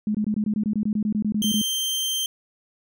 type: tone bursts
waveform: sine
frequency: 211.5 Hz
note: G#3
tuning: 32 cents sharp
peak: -20 dBFS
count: 16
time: 0.07-1.616 s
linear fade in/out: 2 ms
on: 76 ms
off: 22 ms
type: tone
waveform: sawtooth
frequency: 3141 Hz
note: G7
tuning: 3 cents sharp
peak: -20 dBFS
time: 1.42-2.26 s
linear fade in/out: 2 ms
effects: none